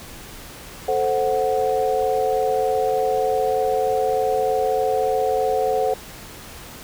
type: chord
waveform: sine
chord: F# diminished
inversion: first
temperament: equal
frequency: 440 / 523.3 / 740 Hz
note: A4 / C5 / F#5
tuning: 0 / 0 / 0 cents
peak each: -22 dBFS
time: 0.88-5.94 s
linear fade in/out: 5 ms
effects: pink hiss -39 dBFS RMS until 6.83 s